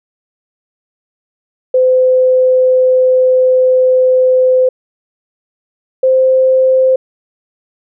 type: tone pair in turn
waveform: sine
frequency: 512 / 520.6 Hz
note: C5 / C5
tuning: -38 / -9 cents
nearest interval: unison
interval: 29 cents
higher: second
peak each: -6 dBFS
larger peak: neither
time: 1.74-4.69 / 6.03-6.96 s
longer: first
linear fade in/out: 5 ms
effects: none